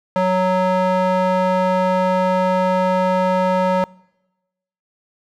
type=tone with band-pass filter; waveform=square; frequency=185 Hz; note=F#3; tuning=in tune; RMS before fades=-17 dBFS; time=0.16-3.84 s; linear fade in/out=0 ms; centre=750 Hz; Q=1.5; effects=noise-tail reverb RT60 1.0 s tail -25 dB re dry